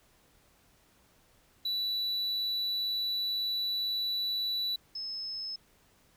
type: tone pair in turn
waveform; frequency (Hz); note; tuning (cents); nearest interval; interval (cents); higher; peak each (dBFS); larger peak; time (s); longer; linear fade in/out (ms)
triangle / sine; 3951 / 5199; B7 / E8; 0 / -25; perfect fourth; 475; second; -28 / -35; first; 1.65-4.76 / 4.95-5.56; first; 5
effects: pink hiss -65 dBFS RMS until 6.16 s